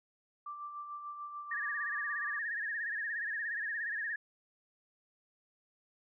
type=tone with tremolo; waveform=sine; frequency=1175 Hz; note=D6; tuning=1 cent sharp; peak=-39 dBFS; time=0.46-2.39 s; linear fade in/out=5 ms; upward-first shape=sine; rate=6.8 Hz; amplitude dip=45%
type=tone with vibrato; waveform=sine; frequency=1760 Hz; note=A6; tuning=in tune; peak=-34 dBFS; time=1.51-4.16 s; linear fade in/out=5 ms; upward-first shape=sine; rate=17 Hz; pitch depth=110 cents each way
effects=none